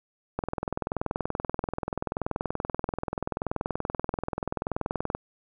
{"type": "click train", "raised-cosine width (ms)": 1, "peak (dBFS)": -14, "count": 100, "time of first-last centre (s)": [0.39, 5.15], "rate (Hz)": 20.8, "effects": []}